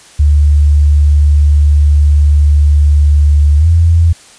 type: tone with pitch glide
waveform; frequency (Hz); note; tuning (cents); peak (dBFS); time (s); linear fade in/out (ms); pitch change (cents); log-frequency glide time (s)
sine; 73.42 to 83.37; D2 to E2; 0 to +20; -4; 0.19-4.13; 10; +220; 3.58-3.67
effects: white hiss -39 dBFS RMS until 4.38 s + resampled to 22050 Hz